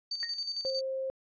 sine tone with tremolo, 4589 Hz, D8, 41 cents flat, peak -30 dBFS, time 0.11-0.81 s, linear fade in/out 5 ms, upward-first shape square, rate 11 Hz, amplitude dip 55%
sine tone with exponential decay, 1864.7 Hz, A#6, in tune, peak -32 dBFS, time 0.23-0.37 s, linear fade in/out 0 ms, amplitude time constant 29 ms
sine tone, 530 Hz, C5, 22 cents sharp, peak -31 dBFS, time 0.65-1.1 s, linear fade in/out 0 ms
effects resampled to 11025 Hz

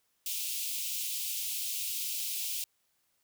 white high-pass noise, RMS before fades -35 dBFS, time 0.26-2.64 s, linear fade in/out 2 ms, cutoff 2500 Hz, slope 48 dB/octave, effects white hiss -75 dBFS RMS until 3.23 s

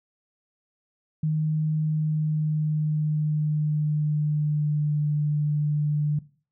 sine tone with pitch glide, 155 to 148.86 Hz, D#3 to D3, -6 to +24 cents, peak -21 dBFS, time 1.23-6.19 s, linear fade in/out 5 ms, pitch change -70 cents, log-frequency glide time 1.77-5.04 s, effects noise-tail reverb RT60 0.4 s tail -18 dB re dry

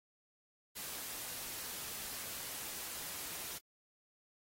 white noise, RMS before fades -44 dBFS, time 0.75-3.59 s, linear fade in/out 20 ms, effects AAC 48 kbps

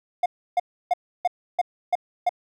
triangle tone bursts, 714 Hz, F5, 38 cents sharp, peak -15 dBFS, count 7, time 0.23-2.293 s, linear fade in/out 5 ms, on 29 ms, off 310 ms, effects none

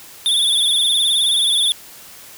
square tone with vibrato, 3496 Hz, A7, 12 cents flat, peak -14 dBFS, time 0.26-1.72 s, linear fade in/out 0 ms, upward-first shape sine, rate 19 Hz, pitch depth 73 cents each way, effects white hiss -40 dBFS RMS until 2.37 s

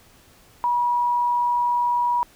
sine tone, 966 Hz, B5, 39 cents flat, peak -18 dBFS, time 0.64-2.23 s, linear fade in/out 0 ms, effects pink hiss -53 dBFS RMS until 2.35 s

